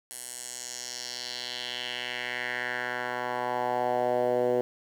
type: tone with band-pass filter sweep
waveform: 10% pulse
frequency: 123.47 Hz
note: B2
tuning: in tune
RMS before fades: -31 dBFS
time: 0.11-4.61 s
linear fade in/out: 0 ms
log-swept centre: 10000 to 460 Hz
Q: 2.5
effects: 9-bit